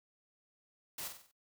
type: noise with echo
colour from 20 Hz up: white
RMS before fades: -42 dBFS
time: 0.98-1.08 s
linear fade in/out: 5 ms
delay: 47 ms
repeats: 5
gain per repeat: -6 dB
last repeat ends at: 1.315 s
effects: noise-tail reverb RT60 0.1 s tail -22 dB re dry